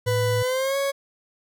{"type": "tone with pitch glide", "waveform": "40% pulse", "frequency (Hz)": [496.4, 554], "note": ["B4", "C#5"], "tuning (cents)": [9, -1], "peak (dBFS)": -21, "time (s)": [0.06, 0.92], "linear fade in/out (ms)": 20, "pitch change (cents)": 190, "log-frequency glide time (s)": [0.4, 0.77]}
{"type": "tone", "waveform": "sine", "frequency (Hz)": 109.8, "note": "A2", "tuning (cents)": -3, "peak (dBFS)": -23, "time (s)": [0.06, 0.43], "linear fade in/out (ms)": 10}
{"effects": []}